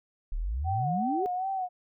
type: exponential sweep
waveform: sine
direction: up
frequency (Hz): 32.7 to 420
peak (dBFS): -28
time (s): 0.32-1.26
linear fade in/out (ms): 0
type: tone with vibrato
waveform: sine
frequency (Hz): 748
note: F#5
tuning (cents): +19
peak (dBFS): -28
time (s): 0.64-1.69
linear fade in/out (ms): 50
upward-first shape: sine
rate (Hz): 2.6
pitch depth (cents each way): 68
effects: none